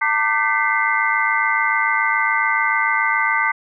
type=tone cluster; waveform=sine; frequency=902 / 1183 / 1535 / 1992 / 2099 Hz; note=A5 / D6 / G6 / B6 / C7; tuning=+43 / +12 / -37 / +14 / +5 cents; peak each=-22 dBFS; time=0.01-3.52 s; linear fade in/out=10 ms; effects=none